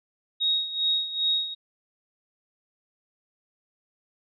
sine tone with tremolo, 3765 Hz, A#7, 16 cents sharp, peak -20 dBFS, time 0.4-1.55 s, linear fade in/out 20 ms, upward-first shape sine, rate 2.5 Hz, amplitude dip 75%, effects none

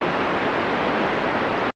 pink band-pass noise, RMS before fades -21 dBFS, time 0.01-1.71 s, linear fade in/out 10 ms, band 260 to 2200 Hz, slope 12 dB/octave, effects low-pass 4000 Hz 12 dB/octave + Opus 32 kbps

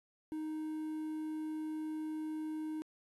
triangle tone with quantisation, 311.1 Hz, D#4, in tune, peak -35 dBFS, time 0.32-2.82 s, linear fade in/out 0 ms, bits 10, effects resampled to 24000 Hz

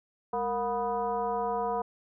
sine tone with frequency modulation, 723 Hz, F#5, 40 cents flat, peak -27 dBFS, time 0.33-1.82 s, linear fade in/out 5 ms, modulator 259 Hz, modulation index 1.4, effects none

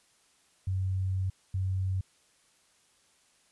sine tone bursts at uneven times, 94.4 Hz, F#2, 35 cents sharp, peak -27 dBFS, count 2, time 0.67-1.3 / 1.54-2.01 s, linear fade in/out 5 ms, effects white hiss -66 dBFS RMS until 3.51 s + resampled to 24000 Hz

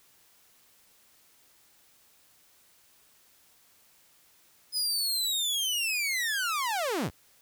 sawtooth linear sweep, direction down, 5070 to 49 Hz, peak -24 dBFS, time 4.72-7.11 s, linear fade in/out 50 ms, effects white hiss -62 dBFS RMS until 7.41 s

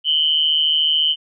sine tone pair together, 2960 / 3114 Hz, F#7 / G7, 0 / -12 cents, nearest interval minor second, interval 88 cents, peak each -17 dBFS, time 0.04-1.16 s, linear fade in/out 50 ms, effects none

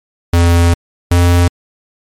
square tone pair in turn, 85.6 / 87.4 Hz, F2 / F2, -34 / +2 cents, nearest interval unison, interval 36 cents, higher second, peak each -7 dBFS, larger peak neither, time 0.33-0.74 / 1.11-1.48 s, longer first, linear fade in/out 5 ms, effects MP3 64 kbps

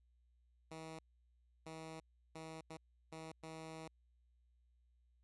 10% pulse tone bursts at uneven times, 160 Hz, D#3, 49 cents sharp, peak -40 dBFS, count 6, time 0.71-0.99 / 1.66-2 / 2.35-2.61 / 2.7-2.77 / 3.12-3.32 / 3.43-3.88 s, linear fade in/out 5 ms, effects added 60 Hz sine -70 dBFS peak until 5.23 s + resampled to 24000 Hz

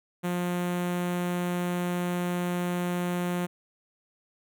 sawtooth tone with notch filter, 177 Hz, F3, 23 cents sharp, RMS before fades -29 dBFS, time 0.23-3.47 s, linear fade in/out 20 ms, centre 4900 Hz, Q 1.3, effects none

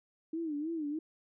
sine tone with vibrato, 311.1 Hz, D#4, in tune, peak -33 dBFS, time 0.33-0.99 s, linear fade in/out 5 ms, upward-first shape sine, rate 3.2 Hz, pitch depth 130 cents each way, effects none

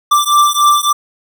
square beating tone pair, 1174.7 / 1178.2 Hz, D6 / D6, 0 / +5 cents, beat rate 3.5 Hz, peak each -12 dBFS, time 0.11-0.93 s, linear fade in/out 10 ms, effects none

